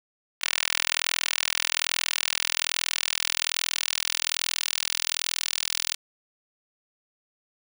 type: tone with high-pass filter sweep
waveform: 10% pulse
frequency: 41.2 Hz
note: E1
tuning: in tune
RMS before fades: -28 dBFS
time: 0.41-5.95 s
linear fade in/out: 10 ms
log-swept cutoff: 2400 to 3800 Hz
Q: 1.1
effects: none